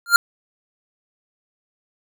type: tone with exponential growth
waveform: square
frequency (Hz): 1396.9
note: F6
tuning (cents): 0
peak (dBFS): -4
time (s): 0.06-0.16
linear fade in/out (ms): 1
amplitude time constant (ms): 21
effects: none